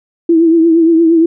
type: tone with vibrato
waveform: sine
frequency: 329.6 Hz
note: E4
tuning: in tune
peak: -5 dBFS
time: 0.29-1.26 s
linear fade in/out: 5 ms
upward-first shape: triangle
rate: 8.6 Hz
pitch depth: 61 cents each way
effects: none